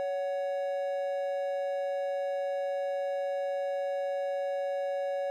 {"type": "tone pair together", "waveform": "triangle", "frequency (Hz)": [560, 743.6], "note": ["C#5", "F#5"], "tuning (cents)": [18, 8], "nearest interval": "perfect fourth", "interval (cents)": 490, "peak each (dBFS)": [-28, -36], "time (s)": [0, 5.3], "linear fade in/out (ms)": 0, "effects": []}